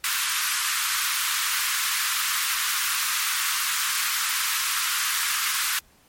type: high-pass noise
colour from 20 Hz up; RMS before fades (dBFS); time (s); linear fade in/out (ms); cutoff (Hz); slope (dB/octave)
pink; -25; 0.04-5.79; 2; 1100; 48
effects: pink hiss -58 dBFS RMS until 6.08 s + MP3 64 kbps